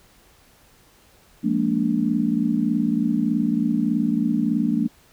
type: chord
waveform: sine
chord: Bb dominant seventh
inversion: second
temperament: just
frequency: 174.81 / 209.8 / 233.1 / 291.4 Hz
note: F3 / Ab3 / Bb3 / D4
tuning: +2 / +18 / 0 / -13 cents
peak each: -27 / -24 / -22 / -24 dBFS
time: 1.43-4.88 s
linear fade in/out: 20 ms
effects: pink hiss -55 dBFS RMS until 5.12 s